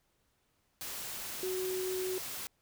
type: tone in noise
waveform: sine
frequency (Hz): 371.7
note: F#4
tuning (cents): +8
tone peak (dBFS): -33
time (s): 1.43-2.18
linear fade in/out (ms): 0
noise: white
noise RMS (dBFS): -41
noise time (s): 0.81-2.47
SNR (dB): +5
effects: pink hiss -75 dBFS RMS until 2.61 s